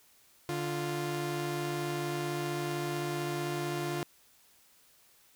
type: tone pair together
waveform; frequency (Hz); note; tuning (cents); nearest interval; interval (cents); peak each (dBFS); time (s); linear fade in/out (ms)
sawtooth; 146.83 / 349.2; D3 / F4; 0 / 0; octave + minor third; 1500; -32 / -30; 0.49-4.03; 0
effects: white hiss -63 dBFS RMS until 5.35 s